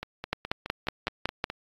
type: two click trains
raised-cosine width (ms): 0.3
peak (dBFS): -18 / -10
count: 8 / 7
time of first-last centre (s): 0.03-1.501 / 0.33-1.441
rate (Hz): 4.76 / 5.4
effects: AAC 32 kbps